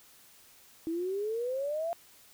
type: exponential sweep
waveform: sine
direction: up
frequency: 320 to 693 Hz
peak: -30 dBFS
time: 0.87-1.93 s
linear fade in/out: 0 ms
effects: white hiss -58 dBFS RMS until 2.33 s